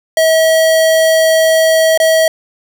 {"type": "tone with dropouts", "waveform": "square", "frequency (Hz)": 643, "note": "E5", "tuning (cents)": -43, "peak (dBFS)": -8, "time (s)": [0.17, 2.28], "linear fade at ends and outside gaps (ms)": 2, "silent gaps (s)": [1.976, 2], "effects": []}